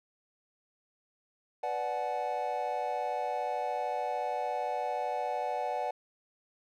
triangle chord, B minor seventh, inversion none, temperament equal with one note detuned, 493.9 / 587.3 / 740 / 857.4 Hz, B4 / D5 / F#5 / A5, 0 / 0 / 0 / -45 cents, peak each -37 / -35 / -32 / -35 dBFS, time 1.63-5.91 s, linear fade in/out 5 ms, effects none

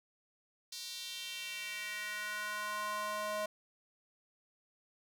square tone with high-pass filter sweep, 210 Hz, G#3, 19 cents sharp, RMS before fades -40 dBFS, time 0.72-3.46 s, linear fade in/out 5 ms, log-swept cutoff 4500 to 700 Hz, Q 2.5, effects none

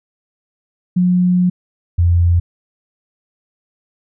sine tone pair in turn, 180 / 86.38 Hz, F#3 / F2, -47 / -18 cents, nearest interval octave + minor second, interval 1271 cents, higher first, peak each -10 / -9 dBFS, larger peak second, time 0.96-1.5 / 1.98-2.4 s, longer first, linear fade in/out 10 ms, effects none

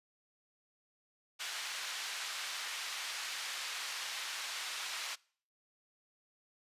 white band-pass noise, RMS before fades -41 dBFS, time 1.39-5.16 s, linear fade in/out 20 ms, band 1100 to 4700 Hz, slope 12 dB/octave, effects noise-tail reverb RT60 0.5 s tail -24 dB re dry + resampled to 32000 Hz

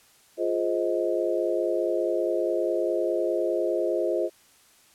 sine chord, F minor seventh, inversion none, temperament just, 349.2 / 419.1 / 523.8 / 628.6 Hz, F4 / Ab4 / C5 / Eb5, 0 / +16 / +2 / +18 cents, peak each -27 / -30 / -29 / -28 dBFS, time 0.37-4.3 s, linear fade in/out 50 ms, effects white hiss -58 dBFS RMS until 4.94 s + low-pass 12000 Hz 12 dB/octave

